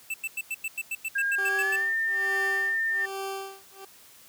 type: tone bursts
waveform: square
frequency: 2652 Hz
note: E7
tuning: 10 cents sharp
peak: -29 dBFS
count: 13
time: 0.1-1.761 s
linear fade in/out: 5 ms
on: 41 ms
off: 94 ms
type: tone with pitch glide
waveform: sine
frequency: 1617 to 1804.6 Hz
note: G#6 to A6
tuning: -47 to +43 cents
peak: -24 dBFS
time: 1.15-3.06 s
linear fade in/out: 10 ms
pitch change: +190 cents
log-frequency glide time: 1.49-1.84 s
type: tone with tremolo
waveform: 20% pulse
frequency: 389.2 Hz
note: G4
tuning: 12 cents flat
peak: -26 dBFS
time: 1.38-3.85 s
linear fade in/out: 5 ms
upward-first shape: sine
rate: 1.2 Hz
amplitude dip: 100%
effects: white hiss -53 dBFS RMS until 4.28 s + high-pass 60 Hz 12 dB/octave